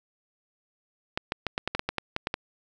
clicks, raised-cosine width 0.3 ms, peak -11 dBFS, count 12, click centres 1.175 / 1.321 / 1.467 / 1.579 / 1.676 / 1.75 / 1.794 / 1.89 / 1.983 / 2.164 / 2.271 / 2.341 s, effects none

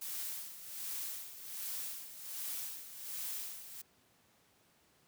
blue noise with tremolo, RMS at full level -40 dBFS, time 0.01-3.82 s, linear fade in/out 10 ms, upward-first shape sine, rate 1.3 Hz, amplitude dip 70%, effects pink hiss -69 dBFS RMS until 5.07 s + high-pass 100 Hz 12 dB/octave

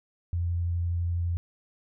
sine tone with vibrato, 86.2 Hz, F2, 22 cents flat, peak -25 dBFS, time 0.33-1.37 s, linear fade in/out 0 ms, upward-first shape sine, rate 12 Hz, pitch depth 11 cents each way, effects none

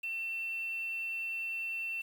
sine tone with quantisation, 2695 Hz, E7, 38 cents sharp, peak -34 dBFS, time 0.03-2.02 s, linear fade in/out 10 ms, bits 9, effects none

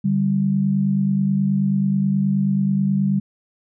sine tone pair together, 146.3 / 195.65 Hz, D3 / G3, -6 / -3 cents, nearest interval perfect fourth, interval 503 cents, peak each -22 / -17 dBFS, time 0.04-3.2 s, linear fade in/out 10 ms, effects none

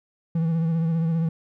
triangle tone with vibrato, 164.1 Hz, E3, 8 cents flat, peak -18 dBFS, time 0.35-1.29 s, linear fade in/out 5 ms, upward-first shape sine, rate 15 Hz, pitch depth 40 cents each way, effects none

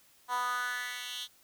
10% pulse tone with high-pass filter sweep, 246.9 Hz, B3, in tune, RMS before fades -35 dBFS, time 0.28-1.28 s, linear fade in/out 50 ms, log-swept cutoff 910 to 3400 Hz, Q 3.8, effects white hiss -63 dBFS RMS until 1.43 s

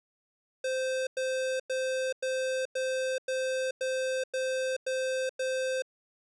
square tone bursts, 520 Hz, C5, 11 cents flat, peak -29 dBFS, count 10, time 0.64-5.822 s, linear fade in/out 5 ms, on 430 ms, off 98 ms, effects resampled to 22050 Hz

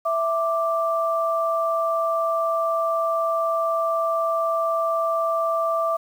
sine tone pair together, 660 / 1176 Hz, E5 / D6, +2 / +2 cents, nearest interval minor seventh, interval 1000 cents, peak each -22 / -23 dBFS, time 0.05-5.97 s, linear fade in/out 10 ms, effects 8-bit

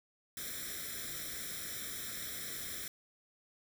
white noise with comb filter, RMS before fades -42 dBFS, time 0.37-2.88 s, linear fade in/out 2 ms, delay 0.54 ms, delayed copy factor +1, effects none

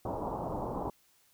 white low-pass noise, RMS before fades -36 dBFS, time 0.05-0.9 s, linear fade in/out 2 ms, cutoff 1000 Hz, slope 48 dB/octave, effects white hiss -67 dBFS RMS until 1.33 s

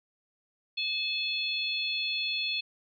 harmonic tone, 861 Hz, A5, 38 cents flat, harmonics 3 / 4 / 5, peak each -32 / -33 / -34 dBFS, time 0.77-2.61 s, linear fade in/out 10 ms, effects none

